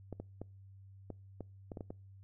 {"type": "clicks", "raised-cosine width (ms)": 2, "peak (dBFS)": -29, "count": 9, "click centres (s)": [0.127, 0.2, 0.416, 1.103, 1.407, 1.718, 1.772, 1.808, 1.905], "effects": ["noise-tail reverb RT60 0.4 s tail -26 dB re dry", "added 97 Hz sine -53 dBFS peak until 2.23 s"]}